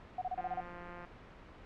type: tone bursts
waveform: sine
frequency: 736 Hz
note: F#5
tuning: 9 cents flat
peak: -33 dBFS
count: 7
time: 0.18-0.606 s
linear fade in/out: 5 ms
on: 36 ms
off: 29 ms
type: click train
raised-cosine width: 0.5 ms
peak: -33 dBFS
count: 118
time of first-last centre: 0.38-1.049 s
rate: 175 Hz
effects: pink hiss -53 dBFS RMS until 1.65 s + low-pass 2000 Hz 12 dB/octave